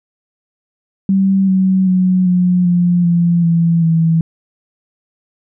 sine tone with pitch steps, 193.2 / 188.68 / 184.26 / 179.95 / 175.74 / 171.63 / 167.61 / 163.69 Hz, G3 / F#3 / F#3 / F#3 / F3 / F3 / E3 / E3, -25 / +34 / -7 / -48 / +11 / -30 / +29 / -12 cents, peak -9 dBFS, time 1.09-4.21 s, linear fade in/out 2 ms, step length 390 ms, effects none

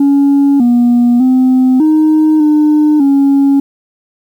sine tone with pitch steps, 280.7 / 240.9 / 257.1 / 310.5 / 301.9 / 277.6 Hz, C#4 / B3 / C4 / D#4 / D4 / C#4, +22 / -43 / -30 / -3 / +48 / +3 cents, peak -3 dBFS, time 0-3.6 s, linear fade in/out 5 ms, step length 600 ms, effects tanh soft clip ceiling -4 dBFS + 7-bit

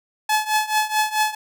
sawtooth tone with tremolo, 858 Hz, A5, 44 cents flat, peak -11 dBFS, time 0.29-1.35 s, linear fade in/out 5 ms, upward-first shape triangle, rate 4.6 Hz, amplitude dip 90%, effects none

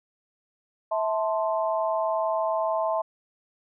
sine chord, A minor, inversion second, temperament equal with one note detuned, 651.3 / 880 / 1046.5 Hz, E5 / A5 / C6, -21 / 0 / 0 cents, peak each -25 / -29 / -30 dBFS, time 0.91-3.02 s, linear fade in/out 10 ms, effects none

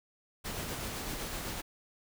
pink noise with tremolo, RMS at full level -37 dBFS, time 0.44-1.62 s, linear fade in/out 20 ms, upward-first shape triangle, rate 7.9 Hz, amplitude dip 30%, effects none

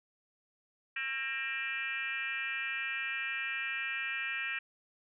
sine tone with frequency modulation, 2124 Hz, C7, 25 cents sharp, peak -33 dBFS, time 0.96-4.59 s, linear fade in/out 5 ms, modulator 259 Hz, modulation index 2.4, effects none

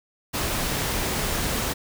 pink noise, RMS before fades -26 dBFS, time 0.33-1.74 s, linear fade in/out 20 ms, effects none

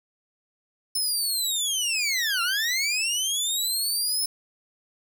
20% pulse linear two-way sweep, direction down then up, 5274 to 1350 to 5274 Hz, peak -18 dBFS, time 0.95-4.26 s, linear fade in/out 5 ms, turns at 2.42 s, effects none

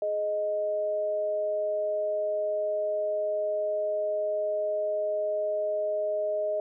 sine tone pair together, 420.9 / 622 Hz, G#4 / D#5, +23 / -1 cents, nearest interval perfect fifth, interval 676 cents, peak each -35 / -26 dBFS, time 0.02-6.6 s, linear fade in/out 2 ms, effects none

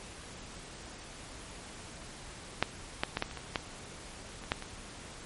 clicks, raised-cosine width 0.3 ms, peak -8 / -11 / -14 / -13 / -27 / -24 / -12 / -29 / -11 / -25 dBFS, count 10, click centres 2.626 / 3.035 / 3.171 / 3.224 / 3.312 / 3.373 / 3.558 / 4.438 / 4.519 / 4.624 s, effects pink hiss -47 dBFS RMS until 5.25 s + MP3 48 kbps

